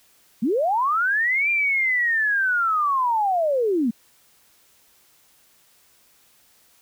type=linear two-way sweep; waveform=sine; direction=up then down; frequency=196 to 2400 to 210.9 Hz; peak=-18 dBFS; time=0.42-3.91 s; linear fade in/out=10 ms; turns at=1.5 s; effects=white hiss -58 dBFS RMS until 6.81 s

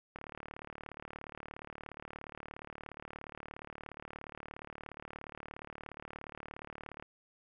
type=click train; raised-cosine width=0.5 ms; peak=-29 dBFS; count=255; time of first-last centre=0.16-7.025 s; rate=37 Hz; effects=none

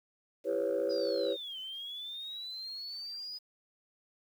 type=chord; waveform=sine; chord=C# half-diminished seventh; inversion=first; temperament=just; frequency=332.6 / 399.1 / 498.9 / 554.4 Hz; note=E4 / G4 / B4 / C#5; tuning=+16 / +31 / +17 / 0 cents; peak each=-37 / -34 / -32 / -32 dBFS; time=0.44-1.37 s; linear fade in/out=50 ms
type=linear two-way sweep; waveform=sine; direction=down then up; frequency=4991 to 3022 to 4991 Hz; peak=-39 dBFS; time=0.89-3.39 s; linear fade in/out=20 ms; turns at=1.59 s
effects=tanh soft clip ceiling -23 dBFS + 10-bit

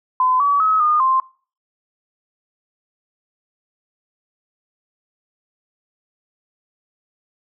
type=tone with pitch steps; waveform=sine; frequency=1019 / 1141 / 1280 / 1221 / 1050 Hz; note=C6 / C#6 / D#6 / D#6 / C6; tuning=-46 / +50 / +49 / -33 / +6 cents; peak=-13 dBFS; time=0.2-1.2 s; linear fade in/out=2 ms; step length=200 ms; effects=noise-tail reverb RT60 0.4 s tail -22 dB re dry

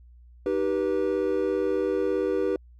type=chord; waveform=triangle; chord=Eb augmented; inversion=none; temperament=just; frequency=311.1 / 388.9 / 486.1 Hz; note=Eb4 / G4 / B4; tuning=0 / -14 / -28 cents; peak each=-28 / -24 / -25 dBFS; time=0.46-2.56 s; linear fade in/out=2 ms; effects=added 60 Hz sine -48 dBFS peak until 2.79 s + Opus 48 kbps

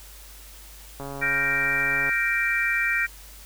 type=click train; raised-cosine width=1 ms; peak=-22 dBFS; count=153; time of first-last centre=1-2.094 s; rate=139 Hz
type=chord; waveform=sine; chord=G minor seventh; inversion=third; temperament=equal; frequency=1396.9 / 1568 / 1864.7 / 2349 Hz; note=F6 / G6 / Bb6 / D7; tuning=0 / 0 / 0 / 0 cents; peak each=-30 / -28 / -25 / -25 dBFS; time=1.21-3.07 s; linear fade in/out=20 ms
effects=added 50 Hz sine -45 dBFS peak until 3.45 s + white hiss -47 dBFS RMS until 3.45 s

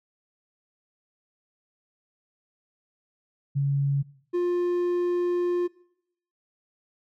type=tone pair in turn; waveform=sine / triangle; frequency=140 / 352.8 Hz; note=C#3 / F4; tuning=+18 / +18 cents; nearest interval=octave + major third; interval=1600 cents; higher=second; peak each=-21 / -20 dBFS; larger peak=second; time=3.55-4.03 / 4.33-5.68 s; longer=second; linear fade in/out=20 ms; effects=noise-tail reverb RT60 0.7 s tail -21 dB re dry

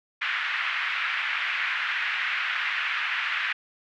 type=band-pass noise; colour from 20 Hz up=pink; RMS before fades=-28 dBFS; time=0.21-3.53 s; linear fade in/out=10 ms; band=1500 to 2600 Hz; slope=24 dB/octave; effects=none

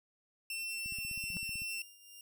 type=tone; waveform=sawtooth; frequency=2699 Hz; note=E7; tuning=40 cents sharp; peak=-34 dBFS; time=0.5-1.82 s; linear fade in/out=2 ms
type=click train; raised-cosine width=5 ms; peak=-38 dBFS; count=13; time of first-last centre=0.86-1.619 s; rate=15.8 Hz
type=tone with tremolo; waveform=10% pulse; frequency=2800 Hz; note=F7; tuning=4 cents sharp; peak=-40 dBFS; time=1.11-2.21 s; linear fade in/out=2 ms; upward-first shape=triangle; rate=2 Hz; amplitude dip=70%
type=tone with exponential growth; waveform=sine; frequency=174.61 Hz; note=F3; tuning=in tune; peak=-37 dBFS; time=1.28-1.37 s; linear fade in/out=0 ms; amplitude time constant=18 ms
effects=none

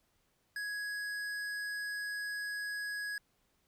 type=tone with hard clipping; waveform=sine; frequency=1667 Hz; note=G#6; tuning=6 cents sharp; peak=-38 dBFS; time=0.56-3.18 s; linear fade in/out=2 ms; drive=12 dB; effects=pink hiss -75 dBFS RMS until 3.67 s

